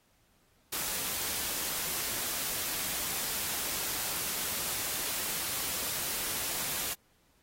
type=noise; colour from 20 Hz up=white; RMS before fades=-34 dBFS; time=0.72-6.94 s; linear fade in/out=10 ms; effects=pink hiss -69 dBFS RMS until 7.42 s + AAC 48 kbps